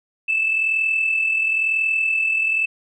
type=tone pair together; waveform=sine; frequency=2594 / 2635 Hz; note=E7 / E7; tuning=-28 / -1 cents; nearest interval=unison; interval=27 cents; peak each=-26 / -17 dBFS; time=0.28-2.66 s; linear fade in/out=10 ms; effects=tanh soft clip ceiling -10 dBFS